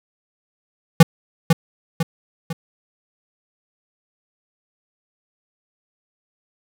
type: tone with echo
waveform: square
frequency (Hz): 164.81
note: E3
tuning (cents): 0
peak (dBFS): -3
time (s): 1-1.03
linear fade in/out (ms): 5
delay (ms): 500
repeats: 3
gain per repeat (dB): -7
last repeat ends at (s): 2.53
effects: none